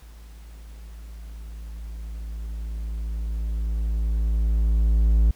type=tone with level ramp; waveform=triangle; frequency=55 Hz; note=A1; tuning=in tune; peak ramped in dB=-40 to -12 dBFS; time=0.02-5.31 s; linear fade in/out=5 ms; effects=pink hiss -55 dBFS RMS until 5.35 s